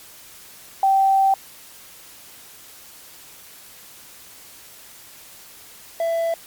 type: tone pair in turn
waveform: sine / triangle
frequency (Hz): 777 / 665.8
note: G5 / E5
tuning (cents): -16 / +17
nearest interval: minor third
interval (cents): 267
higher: first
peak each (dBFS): -13 / -17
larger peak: first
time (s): 0.83-1.34 / 6-6.34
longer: first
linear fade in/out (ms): 2
effects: white hiss -44 dBFS RMS until 6.46 s + MP3 96 kbps